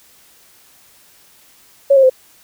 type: tone with pitch steps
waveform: sine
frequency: 554.4 / 535.5 / 517.3 Hz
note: C#5 / C5 / C5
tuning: 0 / +40 / -20 cents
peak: -6 dBFS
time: 1.9-2.098 s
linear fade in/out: 10 ms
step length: 66 ms
effects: white hiss -49 dBFS RMS until 2.43 s